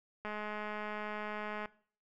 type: click train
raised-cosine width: 0.5 ms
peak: -26 dBFS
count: 298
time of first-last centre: 0.25-1.658 s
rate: 211 Hz
effects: noise-tail reverb RT60 0.5 s tail -20 dB re dry